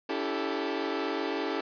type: chord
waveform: sawtooth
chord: A dominant seventh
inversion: first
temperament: equal with one note detuned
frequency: 284.3 / 329.6 / 392 / 440 Hz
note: C#4 / E4 / G4 / A4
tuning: +44 / 0 / 0 / 0 cents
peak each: -31 dBFS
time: 0.09-1.61 s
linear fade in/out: 5 ms
effects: resampled to 11025 Hz + 10-bit